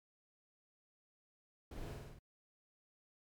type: noise with echo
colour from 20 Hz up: brown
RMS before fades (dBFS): -45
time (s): 1.71-1.94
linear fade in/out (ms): 5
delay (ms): 50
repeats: 5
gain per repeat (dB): -2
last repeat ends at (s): 2.19
effects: MP3 96 kbps